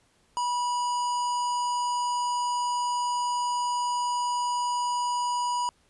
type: harmonic tone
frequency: 975 Hz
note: B5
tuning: 23 cents flat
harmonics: 1 / 3 / 5 / 7 / 9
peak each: -25 / -40 / -40 / -41 / -45 dBFS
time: 0.37-5.69 s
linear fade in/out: 0 ms
effects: pink hiss -65 dBFS RMS until 5.89 s + resampled to 24000 Hz